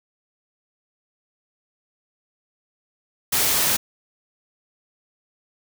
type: noise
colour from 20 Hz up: white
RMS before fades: -20 dBFS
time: 3.32-3.77 s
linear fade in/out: 10 ms
effects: none